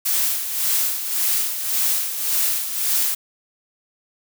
blue noise with tremolo, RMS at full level -19 dBFS, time 0.05-3.15 s, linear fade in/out 10 ms, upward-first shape sine, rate 1.8 Hz, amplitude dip 60%, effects none

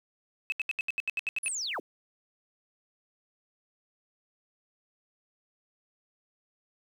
sine tone bursts, 2588 Hz, E7, 32 cents flat, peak -26 dBFS, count 11, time 0.5-1.481 s, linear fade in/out 0 ms, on 21 ms, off 75 ms
sine linear sweep, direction down, 10600 to 177.9 Hz, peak -31 dBFS, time 1.43-1.8 s, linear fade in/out 5 ms
effects tanh soft clip ceiling -22 dBFS + 10-bit

